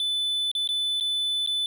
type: tone with dropouts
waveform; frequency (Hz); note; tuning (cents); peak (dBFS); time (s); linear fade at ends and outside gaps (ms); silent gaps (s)
triangle; 3500; A7; -10; -22; 0-1.66; 1; 0.515-0.551 / 0.675-0.689 / 1-1.008 / 1.463-1.473
effects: none